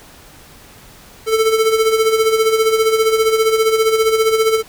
square tone with tremolo, 442.4 Hz, A4, 9 cents sharp, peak -10 dBFS, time 1.26-4.63 s, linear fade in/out 50 ms, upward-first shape sine, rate 15 Hz, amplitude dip 60%, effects pink hiss -42 dBFS RMS until 4.68 s

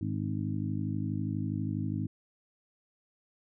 harmonic tone with a mistuned harmonic, 52.3 Hz, G#1, 13 cents sharp, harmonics 2 / 3 / 4 / 5 / 6, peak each -34 / -36 / -37 / -38 / -39 dBFS, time 0.01-2.07 s, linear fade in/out 5 ms, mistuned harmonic 6, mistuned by -29 cents, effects none

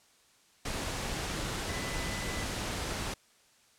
sine tone in noise, 2000 Hz, B6, 21 cents sharp, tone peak -42 dBFS, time 1.69-2.44 s, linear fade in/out 5 ms, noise pink, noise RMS -35 dBFS, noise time 0.65-3.14 s, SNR -10 dB, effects white hiss -64 dBFS RMS until 3.78 s + low-pass 9000 Hz 12 dB/octave

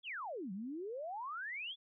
sine exponential two-way sweep, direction down then up, 3520 to 180 to 3520 Hz, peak -40 dBFS, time 0.03-1.76 s, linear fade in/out 50 ms, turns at 0.52 s, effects none

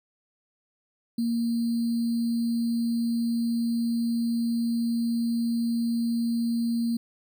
sine tone with sample-and-hold, 233.1 Hz, A#3, in tune, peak -23 dBFS, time 1.18-6.97 s, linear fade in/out 5 ms, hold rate 4410 Hz, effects none

